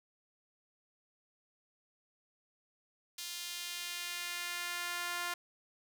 sawtooth tone with high-pass filter sweep, 350 Hz, F4, 4 cents sharp, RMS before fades -40 dBFS, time 3.18-5.34 s, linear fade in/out 5 ms, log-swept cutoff 4000 to 1200 Hz, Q 1.1, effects none

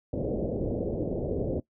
white low-pass noise, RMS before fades -30 dBFS, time 0.13-1.6 s, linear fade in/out 2 ms, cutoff 570 Hz, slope 48 dB/octave, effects noise-tail reverb RT60 0.1 s tail -19 dB re dry

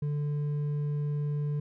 sine tone with hard clipping, 146.83 Hz, D3, in tune, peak -29 dBFS, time 0.02-1.6 s, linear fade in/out 5 ms, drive 4 dB, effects none

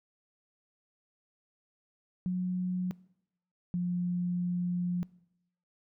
sine tone pair in turn, 181.9 / 177.23 Hz, F#3 / F3, -29 / +26 cents, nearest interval unison, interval 45 cents, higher first, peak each -28 / -28 dBFS, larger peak neither, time 2.26-2.91 / 3.74-5.03 s, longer second, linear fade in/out 0 ms, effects noise-tail reverb RT60 0.8 s tail -22 dB re dry

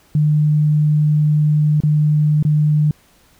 sine tone with dropouts, 150.9 Hz, D3, 47 cents sharp, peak -11 dBFS, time 0.15-2.91 s, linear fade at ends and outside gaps 2 ms, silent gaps 1.804-1.835 / 2.427-2.45 s, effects pink hiss -53 dBFS RMS until 3.39 s

